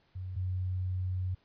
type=tone pair in turn; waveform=sine; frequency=92.5 / 92.15 Hz; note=F#2 / F#2; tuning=0 / -7 cents; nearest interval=unison; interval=7 cents; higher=first; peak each=-36 / -30 dBFS; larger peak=second; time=0.15-0.36 / 0.36-1.35 s; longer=second; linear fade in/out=10 ms; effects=pink hiss -69 dBFS RMS until 1.44 s + resampled to 11025 Hz